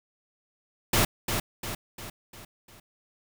pink noise with echo, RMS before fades -22 dBFS, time 0.93-1.05 s, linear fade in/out 5 ms, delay 350 ms, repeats 5, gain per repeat -6 dB, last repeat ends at 2.8 s, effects none

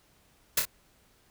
white noise with echo, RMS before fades -24 dBFS, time 0.57-0.6 s, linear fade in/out 5 ms, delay 27 ms, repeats 2, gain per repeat -5 dB, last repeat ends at 0.654 s, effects pink hiss -64 dBFS RMS until 1.3 s

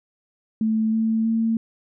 sine tone with pitch steps, 220 / 222.8 / 225.7 Hz, A3 / A3 / A3, 0 / +22 / +44 cents, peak -18 dBFS, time 0.61-1.57 s, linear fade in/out 2 ms, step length 320 ms, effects none

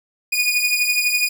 sawtooth beating tone pair, 2456 / 2468 Hz, D#7 / D#7, -23 / -15 cents, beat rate 12 Hz, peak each -15 / -18 dBFS, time 0.32-1.29 s, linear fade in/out 10 ms, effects none

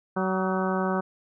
harmonic tone with a mistuned harmonic, 188.3 Hz, F#3, 31 cents sharp, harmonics 1 / 2 / 3 / 4 / 5 / 6 / 7 / 8, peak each -27 / -30 / -32 / -33 / -34 / -35 / -35 / -36 dBFS, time 0.16-1.01 s, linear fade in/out 10 ms, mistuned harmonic 7, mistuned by -54 cents, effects none

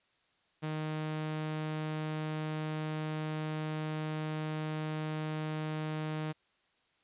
sawtooth tone, 155 Hz, D#3, 6 cents flat, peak -30 dBFS, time 0.62-6.33 s, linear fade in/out 20 ms, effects white hiss -72 dBFS RMS until 7.03 s + resampled to 8000 Hz

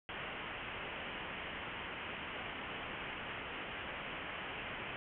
white low-pass noise, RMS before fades -44 dBFS, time 0.09-4.96 s, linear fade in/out 0 ms, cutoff 3100 Hz, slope 96 dB/octave, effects none

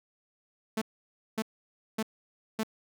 sawtooth tone bursts, 220 Hz, A3, in tune, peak -24 dBFS, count 4, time 0.77-2.634 s, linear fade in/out 5 ms, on 46 ms, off 560 ms, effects none

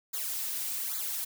blue noise with flanger, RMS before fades -34 dBFS, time 0.13-1.25 s, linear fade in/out 10 ms, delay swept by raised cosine 0.35 to 4.65 ms, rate 1.2 Hz, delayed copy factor -0.95, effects none

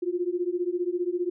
sine beating tone pair, 346.9 / 361.9 Hz, F4 / F#4, -12 / -38 cents, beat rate 15 Hz, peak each -28 dBFS, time 0.02-1.3 s, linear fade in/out 10 ms, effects none

